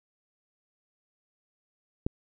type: click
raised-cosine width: 3 ms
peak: -14 dBFS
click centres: 2.065 s
effects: none